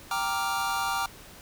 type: chord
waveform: square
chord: G minor seventh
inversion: none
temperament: equal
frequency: 784 / 932.3 / 1174.7 / 1396.9 Hz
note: G5 / Bb5 / D6 / F6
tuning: 0 / 0 / 0 / 0 cents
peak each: -33 dBFS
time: 0.11-1.06 s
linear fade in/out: 2 ms
effects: pink hiss -48 dBFS RMS until 1.41 s